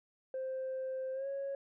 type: tone with pitch glide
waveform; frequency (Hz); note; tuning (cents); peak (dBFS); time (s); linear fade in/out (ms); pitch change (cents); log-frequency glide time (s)
sine; 523.3 to 551.5; C5 to C#5; 0 to -9; -34; 0.34-1.55; 2; +91; 1.13-1.27
effects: tanh soft clip ceiling -33 dBFS